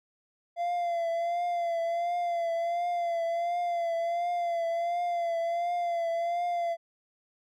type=tone with vibrato; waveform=triangle; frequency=686 Hz; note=F5; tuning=31 cents flat; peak=-25 dBFS; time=0.56-6.77 s; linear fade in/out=50 ms; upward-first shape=triangle; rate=1.4 Hz; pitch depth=50 cents each way; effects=none